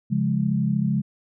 sine chord, Db major, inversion none, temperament equal, 138.59 / 174.61 / 207.7 Hz, Db3 / F3 / Ab3, 0 / 0 / 0 cents, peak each -24 / -25 / -23 dBFS, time 0.1-1.02 s, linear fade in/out 20 ms, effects none

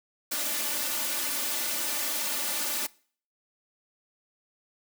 white noise with comb filter, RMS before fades -30 dBFS, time 0.31-2.87 s, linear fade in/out 10 ms, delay 3.4 ms, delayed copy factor +0.85, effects noise-tail reverb RT60 0.5 s tail -23 dB re dry + high-pass 200 Hz 12 dB/octave

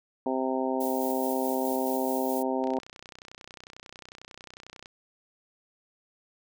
harmonic tone, 130.81 Hz, C3, in tune, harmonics 2 / 3 / 4 / 5 / 6 / 7, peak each -30 / -32 / -33 / -34 / -35 / -35 dBFS, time 0.26-2.79 s, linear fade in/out 2 ms
violet noise with tremolo, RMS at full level -38 dBFS, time 0.8-2.43 s, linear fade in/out 10 ms, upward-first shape square, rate 4.7 Hz, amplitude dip 25%
click train, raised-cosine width 0.2 ms, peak -27 dBFS, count 70, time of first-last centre 2.64-4.859 s, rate 31.1 Hz
effects none

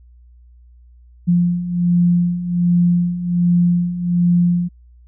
sine beating tone pair, 173.9 / 175.2 Hz, F3 / F3, -7 / +6 cents, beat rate 1.3 Hz, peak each -19 / -14 dBFS, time 1.27-4.69 s, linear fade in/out 20 ms, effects added 60 Hz sine -43 dBFS peak until 5.07 s

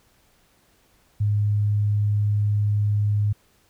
sine tone, 103.83 Hz, G#2, in tune, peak -18 dBFS, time 1.2-3.33 s, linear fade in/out 10 ms, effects pink hiss -61 dBFS RMS until 3.69 s

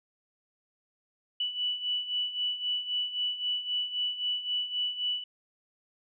sine beating tone pair, 2960 / 2963.8 Hz, F#7 / F#7, 0 / +2 cents, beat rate 3.8 Hz, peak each -35 / -30 dBFS, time 1.4-5.24 s, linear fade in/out 5 ms, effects none

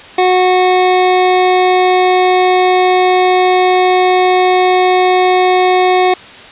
square tone pair together, 367 / 734 Hz, F#4 / F#5, -14 / -14 cents, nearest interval octave, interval 1200 cents, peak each -11 dBFS, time 0.18-6.14 s, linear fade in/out 5 ms, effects white hiss -33 dBFS RMS until 6.51 s + resampled to 8000 Hz

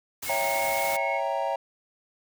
white noise, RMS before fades -34 dBFS, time 0.22-0.97 s, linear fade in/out 10 ms
sine tone with pitch glide, 2172 to 2186 Hz, C#7 to C#7, -36 to -25 cents, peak -30 dBFS, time 0.25-1.21 s, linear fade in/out 50 ms, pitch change +11 cents, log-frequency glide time 0.37-0.92 s
triangle chord, C# diminished seventh, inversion none, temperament equal, 554.4 / 659.3 / 784 / 932.3 Hz, C#5 / E5 / G5 / Bb5, 0 / 0 / 0 / 0 cents, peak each -29 dBFS, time 0.29-1.56 s, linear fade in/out 5 ms
effects none

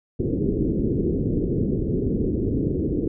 white low-pass noise, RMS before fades -23 dBFS, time 0.19-3.08 s, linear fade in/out 5 ms, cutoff 420 Hz, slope 48 dB/octave, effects none

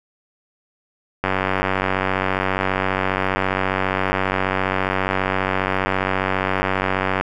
click train, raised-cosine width 0.5 ms, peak -4 dBFS, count 567, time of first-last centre 1.24-7.21 s, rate 94.8 Hz, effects none

